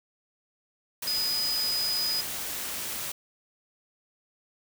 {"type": "tone in noise", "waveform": "sine", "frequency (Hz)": 4978, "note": "D#8", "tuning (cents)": 0, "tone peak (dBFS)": -26, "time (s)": [1.07, 2.21], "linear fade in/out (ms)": 5, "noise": "white", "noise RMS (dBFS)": -34, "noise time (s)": [1.02, 3.12], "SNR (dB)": 5, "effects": []}